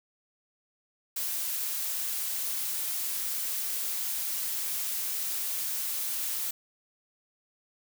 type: noise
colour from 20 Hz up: blue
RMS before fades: -32 dBFS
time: 1.16-6.51 s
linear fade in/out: 5 ms
effects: none